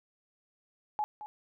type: tone with echo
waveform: sine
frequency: 845 Hz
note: G#5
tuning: 30 cents sharp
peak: -28 dBFS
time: 0.99-1.04 s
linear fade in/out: 0 ms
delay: 220 ms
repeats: 1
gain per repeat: -12 dB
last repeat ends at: 1.26 s
effects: none